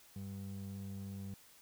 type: ring-modulated tone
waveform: triangle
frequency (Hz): 146.83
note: D3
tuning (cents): 0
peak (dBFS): -37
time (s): 0.16-1.34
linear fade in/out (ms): 0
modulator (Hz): 48.7
effects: white hiss -62 dBFS RMS until 1.61 s